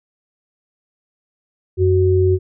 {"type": "tone pair together", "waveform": "sine", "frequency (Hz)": [92, 372], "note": ["F#2", "F#4"], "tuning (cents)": [-9, 9], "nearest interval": "2 octaves", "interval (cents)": 2418, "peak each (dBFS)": -14, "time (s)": [1.77, 2.39], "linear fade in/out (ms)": 50, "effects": []}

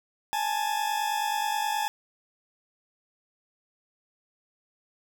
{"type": "tone pair together", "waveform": "40% pulse", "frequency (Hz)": [830.6, 880], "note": ["G#5", "A5"], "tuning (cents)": [0, 0], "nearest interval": "minor second", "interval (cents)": 100, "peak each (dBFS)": -28, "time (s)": [0.33, 1.88], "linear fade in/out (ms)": 0, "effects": []}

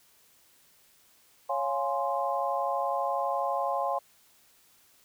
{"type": "chord", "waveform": "sine", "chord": "Db major seventh", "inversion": "none", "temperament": "equal", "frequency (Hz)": [554.4, 698.5, 830.6, 1046.5], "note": ["Db5", "F5", "Ab5", "C6"], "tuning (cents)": [0, 0, 0, 0], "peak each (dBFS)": -32, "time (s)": [1.49, 3.99], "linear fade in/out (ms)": 10, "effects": ["white hiss -62 dBFS RMS until 5.04 s"]}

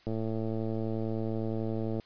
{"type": "click train", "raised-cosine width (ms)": 2, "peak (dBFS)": -21, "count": 215, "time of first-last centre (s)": [0.07, 1.998], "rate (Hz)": 111, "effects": ["white hiss -60 dBFS RMS until 2.05 s", "resampled to 11025 Hz"]}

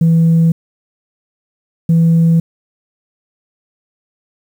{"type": "tone pair in turn", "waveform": "sine", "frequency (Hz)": [164.81, 165.53], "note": ["E3", "E3"], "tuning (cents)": [0, 8], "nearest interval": "unison", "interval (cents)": 8, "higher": "second", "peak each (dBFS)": -5, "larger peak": "neither", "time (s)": [[0.01, 0.52], [1.89, 2.4]], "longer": "neither", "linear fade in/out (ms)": 5, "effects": ["tanh soft clip ceiling -5 dBFS", "7-bit"]}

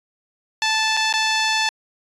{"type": "tone with dropouts", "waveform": "10% pulse", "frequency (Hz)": 877, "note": "A5", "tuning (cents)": -6, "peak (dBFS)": -9, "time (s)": [0.62, 1.69], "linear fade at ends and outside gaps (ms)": 1, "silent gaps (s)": [[0.968, 0.972], [1.127, 1.138]], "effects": ["resampled to 22050 Hz"]}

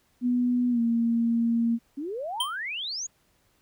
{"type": "tone with pitch glide", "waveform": "sine", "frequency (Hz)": [245.8, 232], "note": ["B3", "A#3"], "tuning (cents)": [-8, -8], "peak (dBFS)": -21, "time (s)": [0.21, 1.79], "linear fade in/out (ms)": 50, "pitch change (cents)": -100, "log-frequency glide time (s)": [0.7, 0.8]}
{"type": "exponential sweep", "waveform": "sine", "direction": "up", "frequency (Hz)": [265.6, 6960], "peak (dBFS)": -30, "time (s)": [1.97, 3.07], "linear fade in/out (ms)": 10}
{"type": "tone with exponential decay", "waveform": "square", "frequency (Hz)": 3136, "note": "G7", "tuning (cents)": 0, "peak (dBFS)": -22, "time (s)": [2.4, 2.57], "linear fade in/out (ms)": 5, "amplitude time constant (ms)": 35}
{"effects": ["pink hiss -67 dBFS RMS until 3.61 s"]}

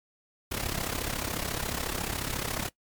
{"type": "noise with amplitude modulation", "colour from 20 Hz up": "pink", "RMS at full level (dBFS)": -29, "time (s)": [0.51, 2.69], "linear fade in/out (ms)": 10, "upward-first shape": "sine", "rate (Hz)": 34.1, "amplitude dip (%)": 75, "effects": ["noise-tail reverb RT60 0.1 s tail -20 dB re dry", "MP3 96 kbps"]}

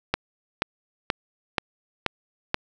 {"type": "click train", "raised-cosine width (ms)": 0.3, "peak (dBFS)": -5, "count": 6, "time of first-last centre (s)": [0.14, 2.544], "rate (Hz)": 2.08, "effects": []}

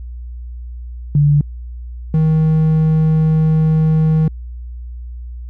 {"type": "tone pair in turn", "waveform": ["sine", "triangle"], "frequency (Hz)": [145.8, 157.78], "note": ["D3", "D#3"], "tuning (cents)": [-12, 24], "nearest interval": "minor second", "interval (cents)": 136, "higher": "second", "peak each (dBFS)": -8, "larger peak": "neither", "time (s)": [[1.15, 1.41], [2.14, 4.28]], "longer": "second", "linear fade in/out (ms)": 2, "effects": ["added 60 Hz sine -26 dBFS peak until 5.49 s"]}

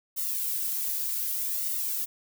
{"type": "noise with flanger", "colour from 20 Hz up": "violet", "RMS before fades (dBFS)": -30, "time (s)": [0.16, 2.06], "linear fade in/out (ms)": 20, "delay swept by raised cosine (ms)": [1.2, 2.9], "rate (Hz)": 0.66, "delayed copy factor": -0.9, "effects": []}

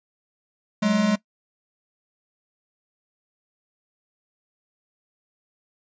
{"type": "tone pair together", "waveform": "square", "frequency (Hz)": [189.3, 211.6], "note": ["F#3", "G#3"], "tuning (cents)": [40, 33], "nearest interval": "major second", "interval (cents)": 193, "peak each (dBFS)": [-25, -20], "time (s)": [0.82, 1.16], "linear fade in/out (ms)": 10, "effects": ["noise-tail reverb RT60 0.1 s tail -19 dB re dry", "resampled to 16000 Hz"]}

